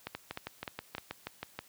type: two click trains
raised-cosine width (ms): 0.3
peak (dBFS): -21 / -21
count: 10 / 4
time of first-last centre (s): 0.15-1.59 / 0.07-0.982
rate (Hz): 6.25 / 3.29
effects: white hiss -60 dBFS RMS until 1.68 s + high-pass 60 Hz 12 dB/octave